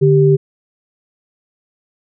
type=tone pair together; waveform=sine; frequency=146.83 / 392 Hz; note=D3 / G4; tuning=0 / 0 cents; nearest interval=octave + perfect fourth; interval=1700 cents; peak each=-10 dBFS; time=0.01-0.37 s; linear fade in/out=20 ms; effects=none